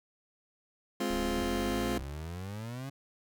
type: chord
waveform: 30% pulse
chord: F minor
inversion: first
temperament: just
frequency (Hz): 209.5 / 261.9 / 349.2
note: Ab3 / C4 / F4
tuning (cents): +15 / +2 / 0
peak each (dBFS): -32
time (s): 1-1.98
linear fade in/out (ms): 5
type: exponential sweep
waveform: 30% pulse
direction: up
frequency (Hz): 30.87 to 140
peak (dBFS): -35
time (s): 1.1-2.9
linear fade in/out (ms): 10
type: clicks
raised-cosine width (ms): 5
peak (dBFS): -32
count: 5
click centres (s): 1.382 / 1.428 / 1.696 / 1.99 / 2.021
effects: none